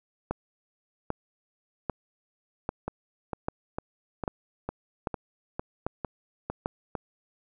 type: two click trains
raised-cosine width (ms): 1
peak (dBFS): -17 / -14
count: 10 / 9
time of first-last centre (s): 2.88-6.952 / 0.31-6.659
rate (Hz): 2.21 / 1.26
effects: none